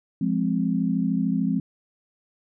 sine chord, F minor, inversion none, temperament equal, 174.61 / 207.7 / 261.6 Hz, F3 / Ab3 / C4, 0 / 0 / 0 cents, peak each -25 dBFS, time 0.21-1.6 s, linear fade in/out 5 ms, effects none

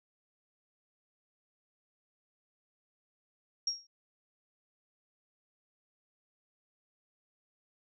sine tone with exponential decay, 5588 Hz, F8, in tune, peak -26 dBFS, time 3.67-3.87 s, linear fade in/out 5 ms, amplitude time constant 43 ms, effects none

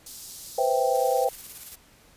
pink high-pass noise, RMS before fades -41 dBFS, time 0.06-1.25 s, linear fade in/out 5 ms, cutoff 4500 Hz, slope 24 dB/octave
sine chord, C major seventh, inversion third, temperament equal, 493.9 / 523.3 / 659.3 / 784 Hz, B4 / C5 / E5 / G5, 0 / 0 / 0 / 0 cents, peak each -26 / -25 / -29 / -25 dBFS, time 0.58-1.29 s, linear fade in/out 5 ms
blue noise with tremolo, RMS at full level -39 dBFS, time 0.94-1.76 s, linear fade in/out 10 ms, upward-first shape square, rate 18 Hz, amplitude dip 35%
effects pink hiss -56 dBFS RMS until 2.16 s + resampled to 32000 Hz

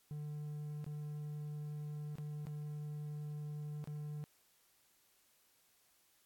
triangle tone with dropouts, 149.1 Hz, D3, 27 cents sharp, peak -39 dBFS, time 0.11-4.24 s, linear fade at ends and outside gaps 0 ms, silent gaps 0.843-0.864 / 2.155-2.184 / 2.454-2.469 / 3.841-3.874 s, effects white hiss -72 dBFS RMS until 6.25 s + AAC 64 kbps

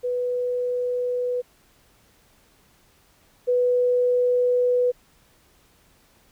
sine tone pair in turn, 493.9 / 493.9 Hz, B4 / B4, 0 / 0 cents, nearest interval unison, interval 0 cents, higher neither, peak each -22 / -17 dBFS, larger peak second, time 0.03-1.42 / 3.47-4.92 s, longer second, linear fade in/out 20 ms, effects pink hiss -59 dBFS RMS until 6.31 s

